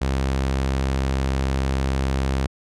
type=tone; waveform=sawtooth; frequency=66.8 Hz; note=C2; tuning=36 cents sharp; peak=-16 dBFS; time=0.01-2.47 s; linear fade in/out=10 ms; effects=low-pass 8000 Hz 12 dB/octave